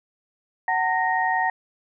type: tone cluster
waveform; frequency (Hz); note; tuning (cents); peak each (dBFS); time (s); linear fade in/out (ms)
sine; 749 / 900 / 1866; F#5 / A5 / A#6; +21 / +39 / +1; -24; 0.68-1.5; 2
effects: none